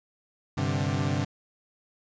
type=chord; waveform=30% pulse; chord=G suspended fourth; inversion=none; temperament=equal with one note detuned; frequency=97.38 / 130.81 / 146.83 Hz; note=G2 / C3 / D3; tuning=-11 / 0 / 0 cents; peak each=-27 dBFS; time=0.57-1.25 s; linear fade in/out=10 ms; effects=resampled to 16000 Hz + 10-bit